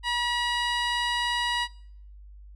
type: tone with low-pass filter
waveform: 15% pulse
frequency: 963 Hz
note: B5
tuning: 44 cents flat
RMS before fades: -27 dBFS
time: 0.03-1.68 s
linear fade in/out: 50 ms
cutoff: 6100 Hz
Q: 0.87
effects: noise-tail reverb RT60 0.6 s tail -22 dB re dry + added 50 Hz sine -44 dBFS peak until 2.55 s